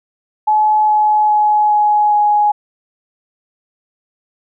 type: tone with pitch steps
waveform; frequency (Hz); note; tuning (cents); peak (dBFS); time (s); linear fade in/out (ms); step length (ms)
sine; 854 / 849.1 / 844.2 / 839.3 / 834.5; G#5 / G#5 / G#5 / G#5 / G#5; +48 / +38 / +28 / +18 / +8; -9; 0.47-2.52; 10; 410
effects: none